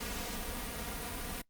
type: noise with comb filter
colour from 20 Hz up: pink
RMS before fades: -39 dBFS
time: 0-1.42 s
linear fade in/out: 10 ms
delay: 4.2 ms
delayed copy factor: +0.7
effects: noise-tail reverb RT60 0.1 s tail -21 dB re dry + Opus 48 kbps